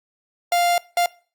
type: tone bursts at uneven times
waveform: 45% pulse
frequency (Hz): 698.5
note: F5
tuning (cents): 0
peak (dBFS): -16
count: 2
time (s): 0.52-0.78 / 0.97-1.06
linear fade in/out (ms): 2
effects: noise-tail reverb RT60 0.4 s tail -22 dB re dry + Opus 48 kbps